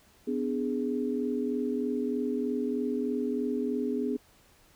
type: chord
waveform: sine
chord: G# diminished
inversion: first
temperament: equal with one note detuned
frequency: 250.5 / 293.7 / 415.3 Hz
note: B3 / D4 / G#4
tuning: +25 / 0 / 0 cents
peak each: -30 / -34 / -32 dBFS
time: 0.27-4.17 s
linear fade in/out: 10 ms
effects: pink hiss -61 dBFS RMS until 4.75 s